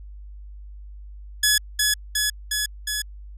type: tone with echo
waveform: 10% pulse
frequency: 1696 Hz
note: G#6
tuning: 36 cents sharp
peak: -7 dBFS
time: 1.43-1.58 s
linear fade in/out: 5 ms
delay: 360 ms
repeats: 4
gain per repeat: -2 dB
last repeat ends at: 3.02 s
effects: added 50 Hz sine -37 dBFS peak until 3.37 s